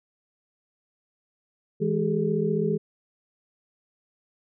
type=tone cluster; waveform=sine; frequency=162.5 / 208.9 / 393.4 / 428.5 Hz; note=E3 / G#3 / G4 / A4; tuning=-24 / +10 / +6 / -46 cents; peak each=-27 / -28 / -28 / -27 dBFS; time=1.8-2.78 s; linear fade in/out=20 ms; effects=none